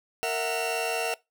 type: tone cluster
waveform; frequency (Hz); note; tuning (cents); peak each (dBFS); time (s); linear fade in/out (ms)
40% pulse; 461.8 / 657 / 737 / 2726; A#4 / E5 / F#5 / F7; -16 / -6 / -7 / -43; -31; 0.23-1.14; 0
effects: noise-tail reverb RT60 0.2 s tail -21 dB re dry